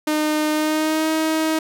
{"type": "tone with pitch glide", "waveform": "sawtooth", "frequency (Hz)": [305.6, 316.6], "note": ["D#4", "D#4"], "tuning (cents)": [-31, 30], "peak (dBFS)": -14, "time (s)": [0.07, 1.59], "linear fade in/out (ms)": 5, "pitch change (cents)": 61, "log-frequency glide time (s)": [0.51, 1.1], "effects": []}